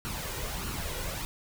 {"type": "noise with flanger", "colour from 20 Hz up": "pink", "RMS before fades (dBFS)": -35, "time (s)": [0.05, 1.25], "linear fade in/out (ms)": 0, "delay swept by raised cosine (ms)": [0.71, 2.11], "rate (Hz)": 1.6, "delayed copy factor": 0.55, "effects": []}